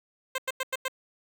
10% pulse tone bursts, 523.3 Hz, C5, in tune, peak -19 dBFS, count 5, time 0.35-0.882 s, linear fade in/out 5 ms, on 32 ms, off 93 ms, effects none

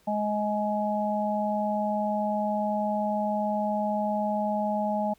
harmonic tone, 209.8 Hz, G#3, 18 cents sharp, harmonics 1 / 3 / 4, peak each -29 / -29 / -29 dBFS, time 0.07-5.14 s, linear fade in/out 10 ms, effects pink hiss -63 dBFS RMS until 5.18 s

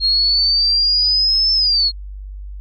sine exponential two-way sweep, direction up then down, 4247 to 5300 to 4247 Hz, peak -12 dBFS, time 0-1.92 s, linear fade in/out 50 ms, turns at 1.53 s, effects added 49 Hz sine -28 dBFS peak until 2.6 s

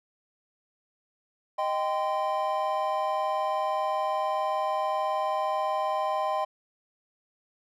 triangle chord, C minor, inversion first, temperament equal with one note detuned, 622.3 / 784 / 1030.9 Hz, Eb5 / G5 / C6, 0 / 0 / -26 cents, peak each -28 dBFS, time 1.58-6.45 s, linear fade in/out 10 ms, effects none

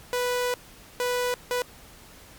sawtooth tone bursts at uneven times, 493.2 Hz, B4, 2 cents flat, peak -20 dBFS, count 3, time 0.13-0.54 / 1-1.34 / 1.51-1.62 s, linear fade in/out 0 ms, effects pink hiss -49 dBFS RMS until 2.38 s + MP3 96 kbps

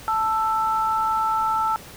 sine tone pair together, 880 / 1325.3 Hz, A5 / E6, 0 / +9 cents, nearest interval perfect fifth, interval 709 cents, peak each -22 dBFS, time 0.08-1.76 s, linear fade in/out 0 ms, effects pink hiss -42 dBFS RMS until 1.96 s

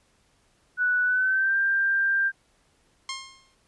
sine tone with pitch glide, 1480 to 1586.2 Hz, F#6 to G6, 0 to +20 cents, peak -20 dBFS, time 0.77-2.32 s, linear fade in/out 50 ms, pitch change +120 cents, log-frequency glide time 1.04-1.57 s
10% pulse tone with exponential decay, 1066 Hz, C6, 32 cents sharp, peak -20 dBFS, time 3.09-3.55 s, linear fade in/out 2 ms, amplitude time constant 99 ms
effects pink hiss -65 dBFS RMS until 3.67 s + resampled to 24000 Hz

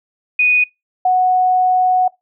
sine tone pair in turn, 2480 / 737.3 Hz, D#7 / F#5, -6 / -6 cents, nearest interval octave + major sixth, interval 2100 cents, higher first, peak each -10 dBFS, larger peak neither, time 0.39-0.64 / 1.05-2.08 s, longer second, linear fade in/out 5 ms, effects noise-tail reverb RT60 0.2 s tail -24 dB re dry

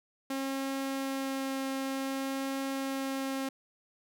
sawtooth tone with vibrato, 269.6 Hz, C#4, 48 cents flat, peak -28 dBFS, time 0.3-3.49 s, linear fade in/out 5 ms, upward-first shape triangle, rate 0.54 Hz, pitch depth 9 cents each way, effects none

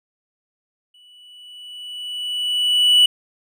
triangle tone with exponential growth, 2956 Hz, F#7, 2 cents flat, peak -7 dBFS, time 0.94-3.06 s, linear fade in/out 5 ms, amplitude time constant 460 ms, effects none

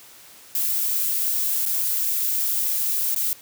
violet noise with dropouts, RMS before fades -23 dBFS, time 0.55-3.33 s, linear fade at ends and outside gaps 1 ms, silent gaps 1.654-1.661 / 3.147-3.161 s, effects white hiss -47 dBFS RMS until 3.41 s + high-pass 80 Hz 12 dB/octave

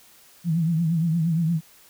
sine tone with vibrato, 164.81 Hz, E3, in tune, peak -19 dBFS, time 0.44-1.61 s, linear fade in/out 50 ms, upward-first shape triangle, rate 8.6 Hz, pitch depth 110 cents each way, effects white hiss -53 dBFS RMS until 1.89 s

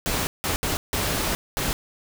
pink noise bursts at uneven times, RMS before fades -25 dBFS, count 5, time 0.06-0.27 / 0.44-0.56 / 0.63-0.77 / 0.93-1.35 / 1.57-1.73 s, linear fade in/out 0 ms, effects none

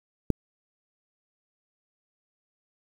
click, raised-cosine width 3 ms, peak -9 dBFS, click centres 0.303 s, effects 7-bit

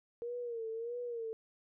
sine tone with vibrato, 466.2 Hz, A#4, in tune, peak -37 dBFS, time 0.22-1.33 s, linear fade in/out 0 ms, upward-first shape sine, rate 1.6 Hz, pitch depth 79 cents each way, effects none

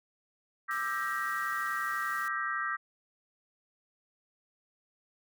sine chord, E half-diminished seventh, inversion third, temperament just, 1186.7 / 1318.5 / 1582.2 / 1898.7 Hz, D6 / E6 / G6 / Bb6, +18 / 0 / +16 / +31 cents, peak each -36 dBFS, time 0.68-2.77 s, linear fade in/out 20 ms
white noise, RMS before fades -49 dBFS, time 0.71-2.28 s, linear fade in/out 0 ms
effects none

